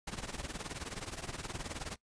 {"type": "noise with tremolo", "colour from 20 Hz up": "pink", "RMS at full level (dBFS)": -38, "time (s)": [0.07, 1.96], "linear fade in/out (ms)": 5, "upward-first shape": "triangle", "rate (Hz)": 19, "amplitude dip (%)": 90, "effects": ["noise-tail reverb RT60 0.1 s tail -20 dB re dry", "resampled to 22050 Hz"]}